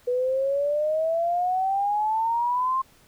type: exponential sweep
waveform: sine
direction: up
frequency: 488.3 to 1065 Hz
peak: -21 dBFS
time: 0.07-2.82 s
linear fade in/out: 10 ms
effects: pink hiss -57 dBFS RMS until 3.07 s